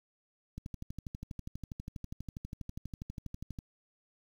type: click train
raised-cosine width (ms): 5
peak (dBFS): -28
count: 38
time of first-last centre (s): 0.58-3.588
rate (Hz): 12.3
effects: 9-bit